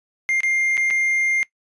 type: tone with dropouts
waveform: triangle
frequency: 2110 Hz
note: C7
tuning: 14 cents sharp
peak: -16 dBFS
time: 0.29-1.43 s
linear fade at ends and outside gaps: 0 ms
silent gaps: 0.405-0.433 / 0.77-0.777 / 0.903-0.908 s
effects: noise-tail reverb RT60 0.1 s tail -20 dB re dry + resampled to 24000 Hz